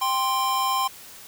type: tone pair together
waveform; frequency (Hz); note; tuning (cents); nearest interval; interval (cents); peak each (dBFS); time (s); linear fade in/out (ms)
square; 788.1 / 1046.5; G5 / C6; +9 / 0; perfect fourth; 491; -28 / -23; 0.01-0.88; 10
effects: white hiss -44 dBFS RMS until 1.27 s